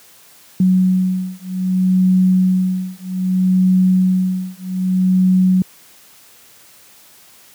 sine beating tone pair, 185 / 185.63 Hz, F#3 / F#3, 0 / +6 cents, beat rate 0.63 Hz, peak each -15 dBFS, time 0.6-5.62 s, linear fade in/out 2 ms, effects white hiss -46 dBFS RMS until 7.54 s + high-pass 80 Hz 12 dB/octave

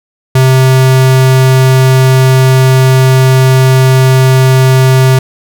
square tone, 130.81 Hz, C3, in tune, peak -4 dBFS, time 0.35-5.19 s, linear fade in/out 5 ms, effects none

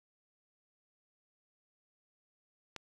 click, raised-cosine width 0.2 ms, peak -24 dBFS, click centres 2.763 s, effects resampled to 24000 Hz

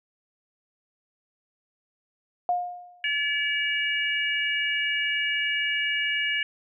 sine tone with exponential decay, 712 Hz, F5, 33 cents sharp, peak -19 dBFS, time 2.49-3.09 s, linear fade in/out 1 ms, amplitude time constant 130 ms
harmonic tone, 573 Hz, D5, 43 cents flat, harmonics 3 / 4 / 5, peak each -28 / -28 / -28 dBFS, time 3.04-6.43 s, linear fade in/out 2 ms
effects none

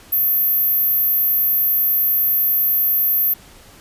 sine tone, 13430 Hz, G#9, 18 cents sharp, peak -13 dBFS, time 0.12-3.34 s, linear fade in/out 10 ms, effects pink hiss -45 dBFS RMS until 3.8 s + resampled to 32000 Hz

